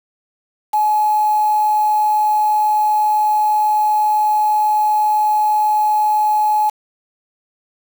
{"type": "tone with quantisation", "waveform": "sine", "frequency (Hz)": 849, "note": "G#5", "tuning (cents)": 38, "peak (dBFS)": -12, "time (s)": [0.73, 6.7], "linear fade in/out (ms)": 10, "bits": 5, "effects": []}